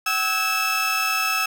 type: tone cluster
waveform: 30% pulse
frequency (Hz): 760 / 1297 / 1654 / 2634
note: F#5 / E6 / G#6 / E7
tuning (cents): +46 / -28 / -8 / -2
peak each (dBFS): -29 / -21 / -29 / -21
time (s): 0.06-1.46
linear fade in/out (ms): 5
effects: none